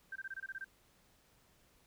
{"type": "tone bursts", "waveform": "sine", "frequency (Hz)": 1568, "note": "G6", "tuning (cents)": 0, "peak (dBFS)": -40, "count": 9, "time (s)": [0.12, 0.645], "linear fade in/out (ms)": 5, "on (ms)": 37, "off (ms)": 24, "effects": ["pink hiss -69 dBFS RMS until 1.86 s"]}